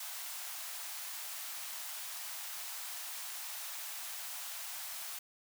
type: high-pass noise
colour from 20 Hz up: white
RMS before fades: -43 dBFS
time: 0-5.19 s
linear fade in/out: 5 ms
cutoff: 640 Hz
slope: 48 dB/octave
effects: none